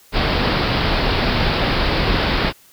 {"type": "low-pass noise", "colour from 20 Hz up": "pink", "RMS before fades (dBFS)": -18, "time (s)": [0.12, 2.53], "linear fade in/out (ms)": 50, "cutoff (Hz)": 5000, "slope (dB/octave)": 96, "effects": ["white hiss -50 dBFS RMS until 2.72 s"]}